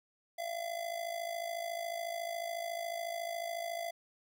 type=tone with amplitude modulation; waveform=square; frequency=679 Hz; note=F5; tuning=49 cents flat; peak=-34 dBFS; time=0.38-3.91 s; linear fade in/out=10 ms; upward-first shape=sine; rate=54 Hz; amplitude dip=70%; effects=none